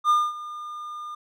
triangle tone with ADSR envelope, 1209 Hz, D6, 50 cents sharp, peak -13 dBFS, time 0.04-1.15 s, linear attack 56 ms, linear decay 230 ms, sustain -18 dB, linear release 6 ms, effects none

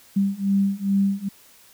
sine beating tone pair, 196 / 198.4 Hz, G3 / G3, 0 / +21 cents, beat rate 2.4 Hz, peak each -22 / -21 dBFS, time 0.16-1.29 s, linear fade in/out 10 ms, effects white hiss -52 dBFS RMS until 1.73 s

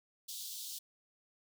pink high-pass noise, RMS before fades -44 dBFS, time 0.28-0.79 s, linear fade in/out 10 ms, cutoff 3400 Hz, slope 48 dB/octave, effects none

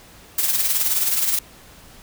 blue noise with tremolo, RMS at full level -18 dBFS, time 0.38-1.39 s, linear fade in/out 5 ms, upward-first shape sine, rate 19 Hz, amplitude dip 50%, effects pink hiss -46 dBFS RMS until 2.02 s

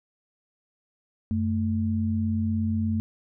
sine tone pair together, 92.5 / 220.8 Hz, F#2 / A3, 0 / +6 cents, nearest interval octave + minor third, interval 1506 cents, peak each -26 / -25 dBFS, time 1.31-3 s, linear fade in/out 0 ms, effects none

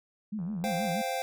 sine tone with vibrato, 190.3 Hz, F#3, 49 cents sharp, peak -31 dBFS, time 0.32-1.02 s, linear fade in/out 10 ms, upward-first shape sine, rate 6.3 Hz, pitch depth 240 cents each way
click train, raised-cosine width 1 ms, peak -39 dBFS, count 43, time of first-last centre 0.39-0.916 s, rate 79.9 Hz
square chord, C suspended fourth, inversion none, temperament equal, 523.3 / 698.5 / 784 Hz, C5 / F5 / G5, 0 / 0 / 0 cents, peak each -35 dBFS, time 0.64-1.22 s, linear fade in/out 0 ms
effects none

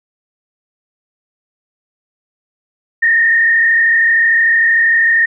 sine tone with frequency modulation, 1836 Hz, A#6, 27 cents flat, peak -8 dBFS, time 3.02-5.26 s, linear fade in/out 10 ms, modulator 33.1 Hz, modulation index 1.4, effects none

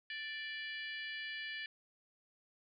harmonic tone with a mistuned harmonic, 587.3 Hz, D5, in tune, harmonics 3 / 4 / 5 / 6 / 7 / 8, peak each -43 / -48 / -48 / -53 / -55 / -56 dBFS, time 0.1-1.66 s, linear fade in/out 2 ms, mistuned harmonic 6, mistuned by -70 cents, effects none

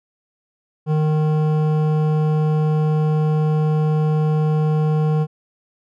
triangle tone with hard clipping, 154 Hz, D#3, 17 cents flat, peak -17 dBFS, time 0.86-5.27 s, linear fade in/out 50 ms, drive 16 dB, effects none

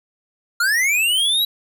square linear sweep, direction up, 1372 to 3938 Hz, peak -16 dBFS, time 0.6-1.45 s, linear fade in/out 5 ms, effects none

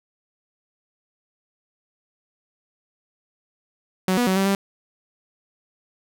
sawtooth tone with pitch steps, 186.4 / 243.9 / 188.2 / 193.9 / 196.9 Hz, F#3 / B3 / F#3 / G3 / G3, +13 / -21 / +30 / -19 / +8 cents, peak -14 dBFS, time 4.08-4.55 s, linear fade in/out 2 ms, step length 94 ms, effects none

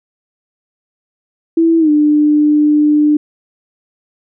sine tone with pitch glide, 329.6 to 298.8 Hz, E4 to D4, 0 to +30 cents, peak -7 dBFS, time 1.57-3.17 s, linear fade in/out 5 ms, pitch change -170 cents, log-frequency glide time 1.79-1.9 s, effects none

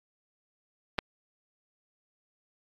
clicks, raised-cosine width 0.3 ms, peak -21 / -10 dBFS, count 2, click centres 0.983 / 0.988 s, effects AAC 48 kbps

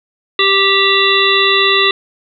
harmonic tone, 392 Hz, G4, in tune, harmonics 1 / 3 / 5 / 7 / 9 / 10, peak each -16 / -16 / -16 / -16 / -16 / -16 dBFS, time 0.39-1.91 s, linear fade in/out 2 ms, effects none

